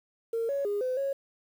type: tone with pitch steps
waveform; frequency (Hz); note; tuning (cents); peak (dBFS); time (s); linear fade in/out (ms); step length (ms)
sine; 457.9 / 559 / 409.3 / 510 / 550; A#4 / C#5 / G#4 / C5 / C#5; -31 / +14 / -25 / -44 / -14; -26; 0.33-1.13; 5; 160
effects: tanh soft clip ceiling -22 dBFS + 9-bit